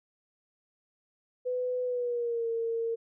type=tone with pitch glide; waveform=sine; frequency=500 to 458.5 Hz; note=B4 to A#4; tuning=+21 to -29 cents; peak=-28 dBFS; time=1.45-2.96 s; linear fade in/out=20 ms; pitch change=-150 cents; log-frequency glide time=1.84-2.48 s; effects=none